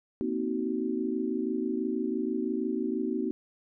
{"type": "chord", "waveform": "sine", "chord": "C half-diminished seventh", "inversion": "third", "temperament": "just", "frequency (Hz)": [235.5, 261.6, 314, 376.7], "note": ["Bb3", "C4", "Eb4", "Gb4"], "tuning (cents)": [18, 0, 16, 31], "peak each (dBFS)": -33, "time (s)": [0.21, 3.31], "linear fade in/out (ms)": 0, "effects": []}